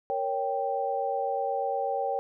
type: chord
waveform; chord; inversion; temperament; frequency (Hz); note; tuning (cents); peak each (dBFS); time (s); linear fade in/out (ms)
sine; G diminished; first; equal; 466.2 / 554.4 / 784; Bb4 / Db5 / G5; 0 / 0 / 0; -33 / -31 / -29; 0.1-2.19; 0
effects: none